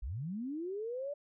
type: linear sweep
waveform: sine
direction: up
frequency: 43.65 to 590 Hz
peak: -36 dBFS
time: 0.02-1.14 s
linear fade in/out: 10 ms
effects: none